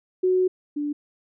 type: tone pair in turn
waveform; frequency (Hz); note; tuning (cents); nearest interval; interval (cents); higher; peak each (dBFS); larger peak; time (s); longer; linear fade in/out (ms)
sine; 369.2 / 293; F#4 / D4; -4 / -4; major third; 400; first; -17 / -24; first; 0.23-0.48 / 0.76-0.93; first; 10
effects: none